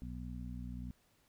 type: harmonic tone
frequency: 61.1 Hz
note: B1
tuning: 18 cents flat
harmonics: 1 / 2 / 3 / 4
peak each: -44 / -48 / -48 / -48 dBFS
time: 0.02-0.91 s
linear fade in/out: 0 ms
effects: pink hiss -72 dBFS RMS until 1.28 s